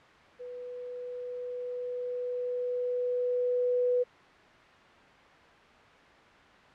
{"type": "tone with level ramp", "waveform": "sine", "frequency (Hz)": 493.9, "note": "B4", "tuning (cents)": 0, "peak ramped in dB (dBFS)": [-39, -23], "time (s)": [0.39, 4.04], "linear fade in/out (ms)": 20, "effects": ["white hiss -54 dBFS RMS until 6.74 s", "low-pass 2000 Hz 12 dB/octave"]}